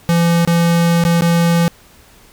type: tone with dropouts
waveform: square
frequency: 169.6 Hz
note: E3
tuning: 50 cents sharp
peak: -11 dBFS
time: 0.09-1.68 s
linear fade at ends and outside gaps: 0 ms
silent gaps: 0.45-0.475 / 1.039-1.051 / 1.209-1.221 s
effects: pink hiss -46 dBFS RMS until 2.32 s